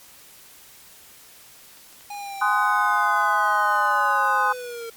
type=clicks; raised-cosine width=0.2 ms; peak=-33 dBFS; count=12; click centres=1.772 / 1.927 / 2.009 / 2.147 / 2.411 / 2.696 / 2.758 / 2.975 / 3.216 / 3.726 / 3.758 / 3.872 s
type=linear sweep; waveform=square; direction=down; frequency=823 to 455.2 Hz; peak=-32 dBFS; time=2.1-4.9 s; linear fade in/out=5 ms
type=chord; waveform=sine; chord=Ab dominant seventh; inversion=none; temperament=just; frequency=830.6 / 1038.3 / 1245.9 / 1495.1 Hz; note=Ab5 / C6 / Eb6 / Gb6; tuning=0 / -14 / +2 / +18 cents; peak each=-23 dBFS; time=2.41-4.53 s; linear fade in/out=10 ms
effects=white hiss -48 dBFS RMS until 4.96 s + MP3 96 kbps